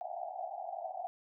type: band-pass noise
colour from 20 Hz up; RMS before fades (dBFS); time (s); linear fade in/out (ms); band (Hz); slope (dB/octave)
white; -41; 0.01-1.07; 0; 660 to 780; 96
effects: none